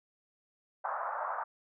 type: band-pass noise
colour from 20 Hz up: white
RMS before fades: -36 dBFS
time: 0.84-1.44 s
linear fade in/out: 10 ms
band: 600 to 1400 Hz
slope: 48 dB/octave
effects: none